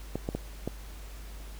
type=clicks; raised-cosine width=2 ms; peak=-17 dBFS; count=4; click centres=0.156 / 0.289 / 0.35 / 0.676 s; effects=added 50 Hz sine -41 dBFS peak until 1.59 s + pink hiss -51 dBFS RMS until 1.59 s